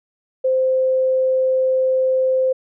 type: tone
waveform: sine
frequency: 520 Hz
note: C5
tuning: 11 cents flat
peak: -14 dBFS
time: 0.44-2.53 s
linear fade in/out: 10 ms
effects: none